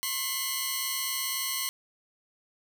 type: tone cluster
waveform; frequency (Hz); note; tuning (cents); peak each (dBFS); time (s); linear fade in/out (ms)
10% pulse; 1067 / 2010 / 2946 / 4347; C6 / B6 / F#7 / C#8; +34 / +30 / -8 / -35; -27; 0.03-1.69; 0
effects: none